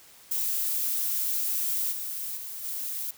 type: noise with level steps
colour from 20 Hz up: violet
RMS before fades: -28 / -34 / -38 / -33 dBFS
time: 0.31-3.11 s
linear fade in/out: 5 ms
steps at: 1.91 / 2.36 / 2.63 s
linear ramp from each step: 20 ms
effects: white hiss -53 dBFS RMS until 3.17 s